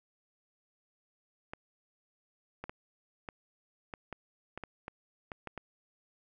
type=clicks; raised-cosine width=0.5 ms; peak=-25 dBFS; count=12; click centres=1.535 / 2.64 / 2.695 / 3.288 / 3.938 / 4.127 / 4.576 / 4.637 / 4.881 / 5.318 / 5.473 / 5.577 s; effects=none